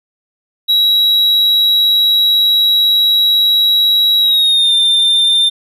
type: tone with pitch glide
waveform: triangle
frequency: 3874 to 3594 Hz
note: B7 to A7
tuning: -34 to +36 cents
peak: -7 dBFS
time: 0.68-5.5 s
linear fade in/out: 20 ms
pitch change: -130 cents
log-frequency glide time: 4.2-4.75 s
effects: none